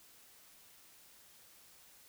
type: silence
effects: white hiss -61 dBFS RMS until 2.08 s